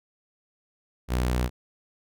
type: tone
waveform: sawtooth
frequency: 61.74 Hz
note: B1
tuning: in tune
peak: -19 dBFS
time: 1.08-1.5 s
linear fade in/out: 50 ms
effects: none